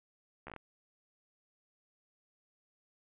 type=slowing click train; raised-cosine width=0.5 ms; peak=-30 dBFS; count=6; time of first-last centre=0.47-0.563 s; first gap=13 ms; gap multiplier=1.18; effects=resampled to 8000 Hz + 10-bit